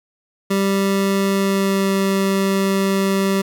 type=tone with pitch glide; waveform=25% pulse; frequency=196 to 194.53 Hz; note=G3 to G3; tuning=0 to -13 cents; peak=-12 dBFS; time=0.5-3.42 s; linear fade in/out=10 ms; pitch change=-13 cents; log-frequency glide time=1.32-1.93 s; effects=8-bit